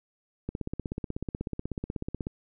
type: click train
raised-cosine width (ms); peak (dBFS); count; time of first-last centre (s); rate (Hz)
3; -19; 30; 0.49-2.269; 16.3
effects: none